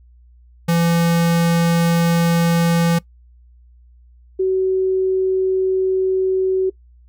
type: tone pair in turn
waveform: square / sine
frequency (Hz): 168.8 / 377.1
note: E3 / F#4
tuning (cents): +41 / +33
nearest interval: octave + major second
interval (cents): 1392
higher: second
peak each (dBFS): -14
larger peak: neither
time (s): 0.68-2.99 / 4.39-6.7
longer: neither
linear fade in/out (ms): 10
effects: noise-tail reverb RT60 0.1 s tail -21 dB re dry + added 60 Hz sine -45 dBFS peak until 7.08 s